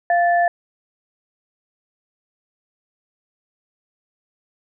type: tone pair together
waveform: sine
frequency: 694.9 / 1753 Hz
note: F5 / A6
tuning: -9 / -7 cents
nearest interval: octave + major third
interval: 1602 cents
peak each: -14 / -22 dBFS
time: 0.1-0.48 s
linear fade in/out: 2 ms
effects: none